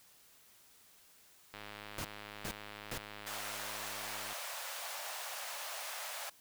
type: click train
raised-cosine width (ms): 0.3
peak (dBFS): -30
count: 291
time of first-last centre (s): 1.54-4.328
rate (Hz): 104
type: noise bursts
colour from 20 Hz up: pink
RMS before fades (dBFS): -40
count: 3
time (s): 1.98-2.978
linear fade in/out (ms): 2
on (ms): 66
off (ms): 400
type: high-pass noise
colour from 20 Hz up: pink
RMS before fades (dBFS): -43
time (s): 3.26-6.3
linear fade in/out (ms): 10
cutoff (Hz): 570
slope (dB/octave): 48
effects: white hiss -63 dBFS RMS until 6.4 s